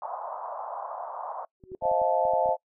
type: band-pass noise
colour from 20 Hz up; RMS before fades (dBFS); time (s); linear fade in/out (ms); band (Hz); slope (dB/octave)
pink; -36; 0.02-1.45; 2; 630 to 1100; 48
type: tone with exponential growth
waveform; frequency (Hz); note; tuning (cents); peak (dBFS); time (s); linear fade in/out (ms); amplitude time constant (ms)
sine; 373.3; F#4; +15; -31; 1.6-1.75; 1; 31
type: clicks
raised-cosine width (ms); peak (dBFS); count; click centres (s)
3; -34; 10; 1.638 / 1.718 / 1.824 / 1.855 / 1.915 / 2.017 / 2.253 / 2.336 / 2.459 / 2.49
type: chord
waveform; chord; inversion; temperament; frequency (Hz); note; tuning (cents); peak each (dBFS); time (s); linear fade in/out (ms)
sine; F dominant seventh; second; just; 523.8 / 628.6 / 698.5 / 873.1; C5 / Eb5 / F5 / A5; +2 / +18 / 0 / -14; -28 / -27 / -27 / -27; 1.81-2.57; 50
effects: noise-tail reverb RT60 0.1 s tail -24 dB re dry